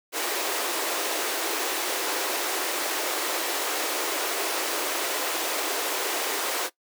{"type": "high-pass noise", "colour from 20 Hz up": "pink", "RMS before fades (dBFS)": -28, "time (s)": [0.12, 6.7], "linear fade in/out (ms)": 50, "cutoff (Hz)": 320, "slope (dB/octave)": 48, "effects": ["noise-tail reverb RT60 0.1 s tail -18 dB re dry"]}